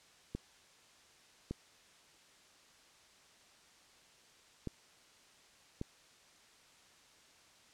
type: clicks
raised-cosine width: 3 ms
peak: -25 dBFS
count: 4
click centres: 0.35 / 1.51 / 4.673 / 5.814 s
effects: white hiss -63 dBFS RMS until 7.73 s + low-pass 7000 Hz 12 dB/octave